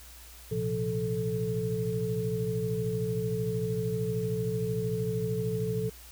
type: tone cluster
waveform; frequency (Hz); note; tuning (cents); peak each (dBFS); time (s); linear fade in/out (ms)
sine; 115.5 / 128.6 / 174 / 437; A#2 / C3 / F3 / A4; -16 / -30 / -6 / -12; -34 / -35 / -34 / -31; 0.51-5.9; 10
effects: added 60 Hz sine -50 dBFS peak until 6.11 s + white hiss -51 dBFS RMS until 6.11 s